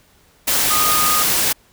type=tone in noise; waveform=sine; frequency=1235 Hz; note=D#6; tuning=13 cents flat; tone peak=-18 dBFS; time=0.7-1.23 s; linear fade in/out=10 ms; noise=white; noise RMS=-17 dBFS; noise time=0.47-1.53 s; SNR=-4 dB; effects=pink hiss -54 dBFS RMS until 1.72 s